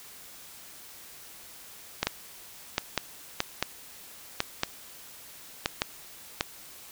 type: clicks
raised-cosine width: 0.2 ms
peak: -7 dBFS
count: 11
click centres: 2.03 / 2.07 / 2.781 / 2.977 / 3.404 / 3.626 / 4.404 / 4.634 / 5.659 / 5.819 / 6.409 s
effects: white hiss -48 dBFS RMS until 6.91 s